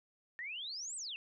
sine exponential two-way sweep, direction up then down, 1805 to 8390 to 2585 Hz, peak -40 dBFS, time 0.39-1.16 s, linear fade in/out 0 ms, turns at 0.96 s, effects none

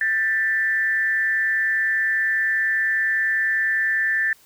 sine tone with frequency modulation, 1775 Hz, A6, 15 cents sharp, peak -18 dBFS, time 0.01-4.33 s, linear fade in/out 2 ms, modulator 190 Hz, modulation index 0.52, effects white hiss -54 dBFS RMS until 4.45 s

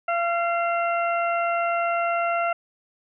harmonic tone with a mistuned harmonic, 684 Hz, F5, 36 cents flat, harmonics 1 / 2 / 3 / 4, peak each -23 / -26 / -33 / -33 dBFS, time 0.08-2.53 s, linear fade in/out 5 ms, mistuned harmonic 3, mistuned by +31 cents, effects none

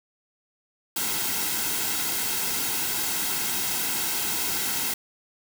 white noise with comb filter, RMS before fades -27 dBFS, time 0.96-4.94 s, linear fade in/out 5 ms, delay 1.7 ms, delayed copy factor -0.6, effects none

